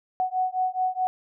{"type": "beating tone pair", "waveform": "sine", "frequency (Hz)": [740, 744.7], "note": ["F#5", "F#5"], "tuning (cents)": [0, 11], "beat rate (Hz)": 4.7, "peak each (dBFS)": -26, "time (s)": [0.2, 1.07], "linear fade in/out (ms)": 0, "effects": []}